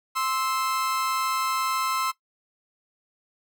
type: tone pair together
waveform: 40% pulse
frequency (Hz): 1050 / 1312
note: C6 / E6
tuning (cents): +6 / -9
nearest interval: major third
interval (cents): 385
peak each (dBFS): -26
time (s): 0.15-2.12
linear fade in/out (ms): 20
effects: noise-tail reverb RT60 0.1 s tail -17 dB re dry